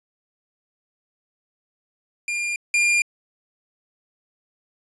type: tone pair in turn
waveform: 45% pulse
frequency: 2404 / 2404 Hz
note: D7 / D7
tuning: +40 / +40 cents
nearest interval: unison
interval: 0 cents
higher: neither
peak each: -23 / -16 dBFS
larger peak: second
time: 2.28-2.56 / 2.74-3.02 s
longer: neither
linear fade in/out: 2 ms
effects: resampled to 22050 Hz